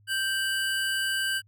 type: tone pair together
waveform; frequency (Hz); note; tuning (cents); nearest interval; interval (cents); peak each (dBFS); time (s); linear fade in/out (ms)
square; 1568 / 2960; G6 / F#7; 0 / 0; major seventh; 1100; -28 / -31; 0.07-1.42; 50
effects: added 103 Hz sine -57 dBFS peak until 1.47 s